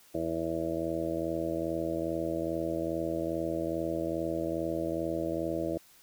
harmonic tone, 82.41 Hz, E2, in tune, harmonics 1 / 2 / 3 / 4 / 5 / 6 / 7 / 8, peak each -44 / -41 / -44 / -33 / -44 / -38 / -36 / -38 dBFS, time 0.14-5.78 s, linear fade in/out 10 ms, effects white hiss -59 dBFS RMS until 6.02 s

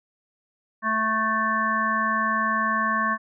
harmonic tone, 220 Hz, A3, in tune, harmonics 1 / 3 / 5 / 7 / 8, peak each -30 / -34 / -23 / -30 / -27 dBFS, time 0.82-3.18 s, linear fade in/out 50 ms, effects none

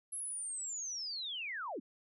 sine linear sweep, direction down, 11080 to 196 Hz, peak -38 dBFS, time 0.12-1.8 s, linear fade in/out 10 ms, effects none

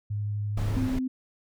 sine tone with vibrato, 103.83 Hz, G#2, in tune, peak -27 dBFS, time 0.1-0.88 s, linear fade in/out 10 ms, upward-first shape sine, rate 12 Hz, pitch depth 8 cents each way
brown noise, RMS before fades -31 dBFS, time 0.57-0.99 s, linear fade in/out 5 ms
sine tone, 258.1 Hz, C4, 23 cents flat, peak -26 dBFS, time 0.76-1.08 s, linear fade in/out 10 ms
effects none

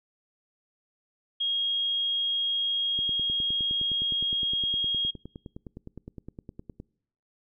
sine tone, 3267 Hz, G#7, 29 cents flat, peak -25 dBFS, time 1.4-5.11 s, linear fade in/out 10 ms
click train, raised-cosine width 3 ms, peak -27 dBFS, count 38, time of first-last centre 2.99-6.801 s, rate 9.71 Hz
effects noise-tail reverb RT60 0.7 s tail -25 dB re dry

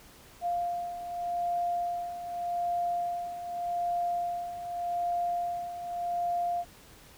sine beating tone pair, 698.5 / 699.34 Hz, F5 / F5, 0 / +2 cents, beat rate 0.84 Hz, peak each -36 / -30 dBFS, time 0.41-6.65 s, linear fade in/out 50 ms, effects pink hiss -54 dBFS RMS until 7.17 s

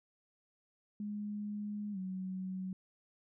sine tone with pitch glide, 207.7 to 187.19 Hz, G#3 to F#3, 0 to +20 cents, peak -37 dBFS, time 1-2.73 s, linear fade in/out 2 ms, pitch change -180 cents, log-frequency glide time 1.92-1.98 s, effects none

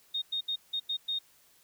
sine tone bursts at uneven times, 3700 Hz, A#7, 14 cents flat, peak -29 dBFS, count 6, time 0.14-0.22 / 0.32-0.41 / 0.48-0.56 / 0.73-0.8 / 0.89-0.97 / 1.08-1.19 s, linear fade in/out 10 ms, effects white hiss -63 dBFS RMS until 1.63 s

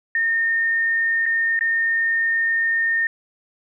sine tone with dropouts, 1827 Hz, A#6, 35 cents flat, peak -17 dBFS, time 0.15-3.07 s, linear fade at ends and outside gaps 2 ms, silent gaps 1.257-1.262 / 1.592-1.609 s, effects none

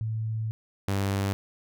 sine / sawtooth tone pair in turn, 110.6 / 98.53 Hz, A2 / G2, +9 / +9 cents, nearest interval major second, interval 200 cents, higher first, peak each -27 / -21 dBFS, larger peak second, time 0.01-0.51 / 0.88-1.33 s, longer first, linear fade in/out 0 ms, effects none

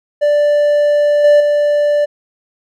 triangle tone with level steps, 587.3 Hz, D5, in tune, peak -7 / -3 / -8 dBFS, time 0.21-2.06 s, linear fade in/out 20 ms, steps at 1.24 / 1.4 s, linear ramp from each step 5 ms, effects none

